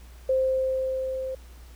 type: tone with level ramp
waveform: sine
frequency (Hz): 523.3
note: C5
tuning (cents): 0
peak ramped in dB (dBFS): -19 to -29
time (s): 0.29-1.35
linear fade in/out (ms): 5
effects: added 60 Hz sine -44 dBFS peak until 1.75 s + pink hiss -55 dBFS RMS until 1.75 s